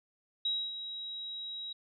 sine tone with ADSR envelope, 3840 Hz, B7, 49 cents flat, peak -28 dBFS, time 0.45-1.73 s, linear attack 5 ms, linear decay 260 ms, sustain -10 dB, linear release 7 ms, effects none

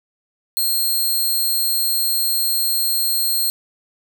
5% pulse tone, 4220 Hz, C8, 14 cents sharp, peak -10 dBFS, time 0.57-3.5 s, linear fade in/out 0 ms, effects none

